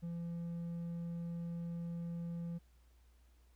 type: tone with hard clipping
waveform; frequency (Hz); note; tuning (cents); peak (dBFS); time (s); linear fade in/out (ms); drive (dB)
sine; 170; F3; -46; -40; 0.02-2.59; 20; 3
effects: added 60 Hz sine -63 dBFS peak until 3.55 s + pink hiss -75 dBFS RMS until 3.55 s